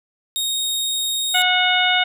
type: tone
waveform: sawtooth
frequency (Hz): 3729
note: A#7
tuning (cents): 0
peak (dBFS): -17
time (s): 0.36-1.42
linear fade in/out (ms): 0
type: harmonic tone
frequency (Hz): 730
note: F#5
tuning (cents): -24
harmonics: 1 / 2 / 3 / 4 / 5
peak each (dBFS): -21 / -21 / -21 / -21 / -21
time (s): 1.34-2.04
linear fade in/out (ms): 10
effects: none